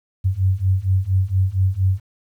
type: beating tone pair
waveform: sine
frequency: 92.5 / 96.8 Hz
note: F#2 / G2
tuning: 0 / -21 cents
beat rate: 4.3 Hz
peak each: -19 / -18 dBFS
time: 0.24-2 s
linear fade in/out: 20 ms
effects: 9-bit